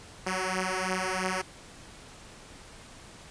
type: beating tone pair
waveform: 5% pulse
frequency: 185 / 188 Hz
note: F#3 / F#3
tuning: 0 / +28 cents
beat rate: 3 Hz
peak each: -20 dBFS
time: 0.26-1.42 s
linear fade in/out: 10 ms
effects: pink hiss -49 dBFS RMS until 3.3 s + resampled to 22050 Hz